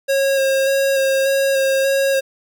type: tone with vibrato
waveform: square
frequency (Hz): 542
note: C#5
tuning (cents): -39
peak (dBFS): -15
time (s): 0.08-2.21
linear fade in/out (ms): 20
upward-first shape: square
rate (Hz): 1.7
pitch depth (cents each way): 14
effects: none